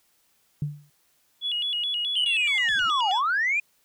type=tone with exponential decay; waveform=sine; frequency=146.83 Hz; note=D3; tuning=in tune; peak=-21 dBFS; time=0.62-0.9 s; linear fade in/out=2 ms; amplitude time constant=60 ms
type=tone with vibrato; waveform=sine; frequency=3131 Hz; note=G7; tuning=3 cents flat; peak=-24 dBFS; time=1.41-3.22 s; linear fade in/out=50 ms; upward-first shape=square; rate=4.7 Hz; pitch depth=140 cents each way
type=linear two-way sweep; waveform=sine; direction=down then up; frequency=3136 to 724 to 2486 Hz; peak=-20 dBFS; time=2.16-3.6 s; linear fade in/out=5 ms; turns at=3.11 s
effects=tanh soft clip ceiling -17 dBFS + white hiss -66 dBFS RMS until 3.84 s